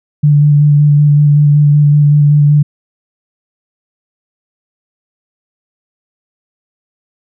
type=tone with vibrato; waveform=sine; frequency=146.83 Hz; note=D3; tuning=in tune; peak=-4 dBFS; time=0.23-2.63 s; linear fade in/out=10 ms; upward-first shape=square; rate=5.3 Hz; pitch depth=14 cents each way; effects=none